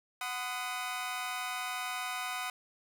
20% pulse chord, B major, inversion second, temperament equal with one note detuned, 740 / 1013.8 / 1244.5 Hz, F#5 / B5 / D#6, 0 / +45 / 0 cents, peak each -34 / -36 / -34 dBFS, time 0.21-2.5 s, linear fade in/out 2 ms, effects none

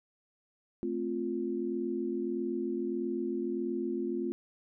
sine chord, F major, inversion first, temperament equal, 220 / 261.6 / 349.2 Hz, A3 / C4 / F4, 0 / 0 / 0 cents, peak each -37 / -36 / -33 dBFS, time 0.83-4.32 s, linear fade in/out 0 ms, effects none

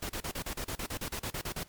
pink noise bursts, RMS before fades -36 dBFS, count 15, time 0.02-1.634 s, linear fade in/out 5 ms, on 74 ms, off 36 ms, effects pink hiss -59 dBFS RMS until 1.68 s + MP3 96 kbps

